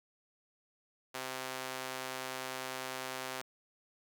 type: tone with high-pass filter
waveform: sawtooth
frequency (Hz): 130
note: C3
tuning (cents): -11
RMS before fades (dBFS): -41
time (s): 1.14-3.42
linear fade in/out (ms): 10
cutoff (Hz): 600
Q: 0.55
effects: none